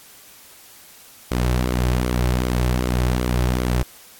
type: tone with flanger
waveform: sawtooth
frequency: 61.74 Hz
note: B1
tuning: in tune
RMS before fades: -20 dBFS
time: 1.31-3.83 s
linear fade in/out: 5 ms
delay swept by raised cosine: 1.1 to 4.3 ms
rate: 2.6 Hz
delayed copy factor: -0.5
effects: white hiss -46 dBFS RMS until 4.19 s + AAC 64 kbps